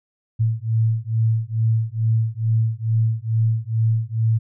sine beating tone pair, 111.1 / 113.4 Hz, A2 / A#2, +17 / -47 cents, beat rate 2.3 Hz, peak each -20 dBFS, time 0.39-4.39 s, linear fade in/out 20 ms, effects none

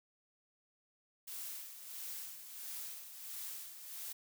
blue noise with tremolo, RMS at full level -44 dBFS, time 1.27-4.13 s, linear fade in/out 10 ms, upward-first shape sine, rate 1.5 Hz, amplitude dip 60%, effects none

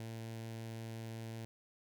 sawtooth tone with notch filter, 113.2 Hz, A2, 50 cents sharp, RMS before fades -45 dBFS, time 0-1.45 s, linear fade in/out 0 ms, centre 1200 Hz, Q 1.9, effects none

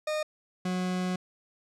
40% pulse tone pair in turn, 613 / 182.75 Hz, D#5 / F#3, -26 / -21 cents, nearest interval octave + major sixth, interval 2095 cents, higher first, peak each -27 dBFS, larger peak neither, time 0.07-0.23 / 0.65-1.16 s, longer second, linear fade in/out 5 ms, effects low-pass 8000 Hz 12 dB/octave

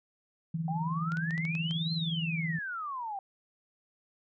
sine tone with tremolo, 163.4 Hz, E3, 15 cents flat, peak -27 dBFS, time 0.54-2.59 s, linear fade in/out 5 ms, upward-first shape triangle, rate 19 Hz, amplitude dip 70%
sine exponential two-way sweep, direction up then down, 763 to 4210 to 763 Hz, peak -34 dBFS, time 0.68-3.19 s, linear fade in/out 2 ms, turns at 1.93 s
clicks, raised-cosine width 0.2 ms, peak -27 dBFS, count 7, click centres 1.12 / 1.171 / 1.308 / 1.379 / 1.452 / 1.552 / 1.71 s
effects none

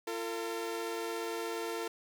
sawtooth tone pair together, 343 / 451.7 Hz, F4 / A4, -31 / +45 cents, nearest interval perfect fourth, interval 476 cents, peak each -35 / -33 dBFS, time 0.07-1.88 s, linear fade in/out 5 ms, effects none

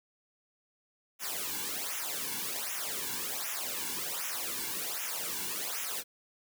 white noise with flanger, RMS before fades -36 dBFS, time 1.19-6.04 s, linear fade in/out 50 ms, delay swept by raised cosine 0.22 to 1.62 ms, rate 1.3 Hz, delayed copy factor -0.9, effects none

